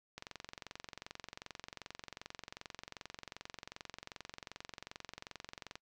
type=click train; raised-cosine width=0.2 ms; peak=-27 dBFS; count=127; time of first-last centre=0.18-5.755 s; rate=22.6 Hz; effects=noise-tail reverb RT60 0.1 s tail -24 dB re dry